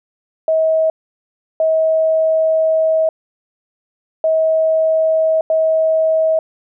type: tone bursts at uneven times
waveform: sine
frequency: 639 Hz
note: D#5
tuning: 46 cents sharp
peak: -11 dBFS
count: 4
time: 0.48-0.9 / 1.6-3.09 / 4.24-5.41 / 5.5-6.39 s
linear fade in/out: 2 ms
effects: none